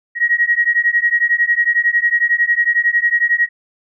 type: beating tone pair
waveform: sine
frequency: 1890 / 1901 Hz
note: A#6 / A#6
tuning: +23 / +33 cents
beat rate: 11 Hz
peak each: -15 dBFS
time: 0.15-3.49 s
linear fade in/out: 50 ms
effects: none